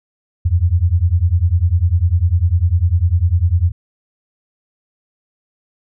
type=beating tone pair; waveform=sine; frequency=82 / 92 Hz; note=E2 / F#2; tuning=-9 / -9 cents; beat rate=10 Hz; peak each=-14 dBFS; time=0.45-3.72 s; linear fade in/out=10 ms; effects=none